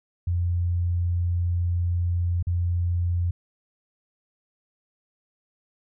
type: tone with dropouts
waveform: sine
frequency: 87.31 Hz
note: F2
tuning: in tune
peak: -21 dBFS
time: 0.27-3.31 s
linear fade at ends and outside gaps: 5 ms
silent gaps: 2.427-2.469 s
effects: none